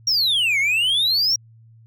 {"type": "exponential two-way sweep", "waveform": "triangle", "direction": "down then up", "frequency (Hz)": [5700, 2117, 5700], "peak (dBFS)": -15, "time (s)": [0.07, 1.36], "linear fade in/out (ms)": 5, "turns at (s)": 0.59, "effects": ["added 113 Hz sine -46 dBFS peak until 1.86 s"]}